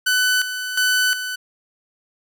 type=tone with tremolo; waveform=sawtooth; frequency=1500 Hz; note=F#6; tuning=23 cents sharp; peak=-12 dBFS; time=0.06-1.36 s; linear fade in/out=10 ms; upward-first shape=square; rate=1.4 Hz; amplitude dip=65%; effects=none